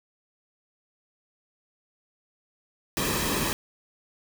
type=noise with comb filter; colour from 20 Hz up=pink; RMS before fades=-27 dBFS; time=2.97-3.53 s; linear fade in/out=0 ms; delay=1.4 ms; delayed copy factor=-0.55; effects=none